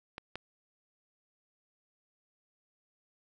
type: clicks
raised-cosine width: 0.3 ms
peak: -24 / -22 dBFS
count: 2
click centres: 0.181 / 0.356 s
effects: none